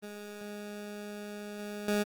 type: tone with level steps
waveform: 20% pulse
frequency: 207.2 Hz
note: G#3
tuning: 4 cents flat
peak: -35 / -33 / -22 dBFS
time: 0.02-2.04 s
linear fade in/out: 20 ms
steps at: 1.59 / 1.88 s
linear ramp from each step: 2 ms
effects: Opus 24 kbps